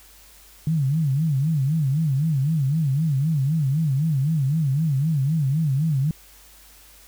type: tone with vibrato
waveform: sine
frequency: 146.83 Hz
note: D3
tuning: in tune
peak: -18 dBFS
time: 0.67-6.11 s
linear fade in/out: 2 ms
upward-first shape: sine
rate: 3.9 Hz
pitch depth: 190 cents each way
effects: added 50 Hz sine -53 dBFS peak until 7.07 s + white hiss -50 dBFS RMS until 7.07 s